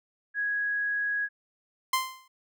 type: tone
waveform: sine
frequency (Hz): 1661.2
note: G#6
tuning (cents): 0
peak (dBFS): -26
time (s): 0.34-1.29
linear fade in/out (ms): 50
type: tone with exponential decay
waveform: sawtooth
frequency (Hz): 1042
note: C6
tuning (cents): -7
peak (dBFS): -17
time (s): 1.93-2.28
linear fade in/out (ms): 5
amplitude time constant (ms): 75
effects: none